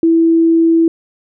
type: tone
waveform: sine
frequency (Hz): 329.6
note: E4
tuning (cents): 0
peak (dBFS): -7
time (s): 0.03-0.88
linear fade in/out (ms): 2
effects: none